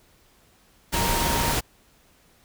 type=tone in noise; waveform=sine; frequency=932 Hz; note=A#5; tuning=1 cent flat; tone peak=-27 dBFS; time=0.93-1.54 s; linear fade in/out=20 ms; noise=pink; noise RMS=-24 dBFS; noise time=0.92-1.61 s; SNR=-6 dB; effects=pink hiss -59 dBFS RMS until 2.44 s